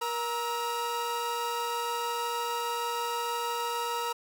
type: tone cluster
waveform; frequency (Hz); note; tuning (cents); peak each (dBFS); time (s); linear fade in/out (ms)
45% pulse; 473.7 / 941 / 1303; A#4 / A#5 / E6; +28 / +16 / -20; -36 / -32 / -36; 0.01-4.13; 10
effects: none